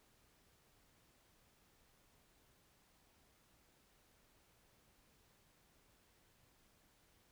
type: silence
effects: pink hiss -72 dBFS RMS until 7.31 s